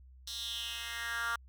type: tone with high-pass filter sweep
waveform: 10% pulse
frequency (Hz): 233.1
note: A#3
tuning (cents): 0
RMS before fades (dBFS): -38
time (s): 0.27-1.36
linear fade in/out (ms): 5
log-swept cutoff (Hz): 4400 to 1300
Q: 4
effects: added 64 Hz sine -53 dBFS peak until 1.48 s